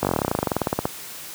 slowing click train, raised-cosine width 1 ms, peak -6 dBFS, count 23, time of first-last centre 0.03-0.854 s, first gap 19 ms, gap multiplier 1.06, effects white hiss -37 dBFS RMS until 1.34 s + high-pass 80 Hz 12 dB/octave

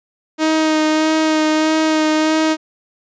sawtooth tone with vibrato, 312.7 Hz, D#4, 9 cents sharp, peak -9 dBFS, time 0.38-2.57 s, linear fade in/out 50 ms, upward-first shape sine, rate 1.6 Hz, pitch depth 17 cents each way, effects resampled to 16000 Hz

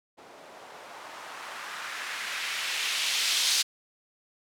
violet noise with low-pass filter sweep, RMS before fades -32 dBFS, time 0.17-3.63 s, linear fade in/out 20 ms, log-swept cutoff 520 to 4400 Hz, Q 1.3, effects none

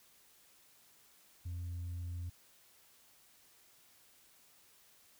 sine tone with tanh clipping, 87.31 Hz, F2, in tune, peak -39 dBFS, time 1.45-2.3 s, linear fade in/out 10 ms, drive 1 dB, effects white hiss -65 dBFS RMS until 5.19 s

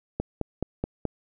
click train, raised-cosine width 2 ms, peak -13 dBFS, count 5, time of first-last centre 0.2-1.053 s, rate 4.69 Hz, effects none

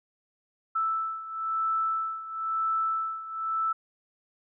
sine beating tone pair, 1318.5 / 1319.5 Hz, E6 / E6, 0 / +1 cents, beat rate 1 Hz, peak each -28 / -32 dBFS, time 0.75-3.73 s, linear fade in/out 10 ms, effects none

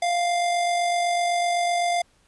square tone with amplitude modulation, 698.5 Hz, F5, in tune, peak -20 dBFS, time 0.02-2.02 s, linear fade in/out 5 ms, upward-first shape sine, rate 47.9 Hz, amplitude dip 30%, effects pink hiss -62 dBFS RMS until 2.27 s + resampled to 24000 Hz

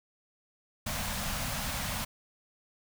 pink band-stop noise, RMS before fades -34 dBFS, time 0.86-2.05 s, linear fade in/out 10 ms, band 250 to 540 Hz, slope 48 dB/octave, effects none

